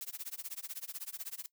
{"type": "noise with tremolo", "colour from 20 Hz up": "blue", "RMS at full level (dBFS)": -40, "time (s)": [0.01, 1.46], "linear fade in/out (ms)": 0, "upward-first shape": "sine", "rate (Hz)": 16, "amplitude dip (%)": 100, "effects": ["noise-tail reverb RT60 0.1 s tail -20 dB re dry"]}